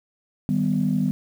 sine chord, Eb augmented, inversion none, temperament equal with one note detuned, 155.56 / 196 / 248.5 Hz, Eb3 / G3 / B3, 0 / 0 / +11 cents, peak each -24 / -22 / -23 dBFS, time 0.49-1.11 s, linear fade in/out 0 ms, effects tanh soft clip ceiling -11 dBFS + 8-bit

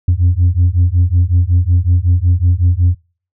sine beating tone pair, 85.9 / 91.3 Hz, F2 / F#2, -28 / -23 cents, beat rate 5.4 Hz, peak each -10 dBFS, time 0.08-2.95 s, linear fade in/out 5 ms, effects noise-tail reverb RT60 0.4 s tail -25 dB re dry + tanh soft clip ceiling -5 dBFS

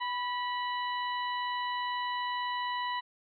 harmonic tone with a mistuned harmonic, 987.8 Hz, B5, in tune, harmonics 1 / 2 / 3 / 4, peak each -32 / -38 / -42 / -44 dBFS, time 0-3.01 s, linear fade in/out 20 ms, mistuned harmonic 2, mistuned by -29 cents, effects none

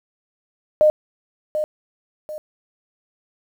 sine tone with echo, 611 Hz, D#5, 32 cents flat, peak -10 dBFS, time 0.81-0.9 s, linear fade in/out 0 ms, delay 740 ms, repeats 2, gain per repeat -9 dB, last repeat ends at 2.38 s, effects 8-bit

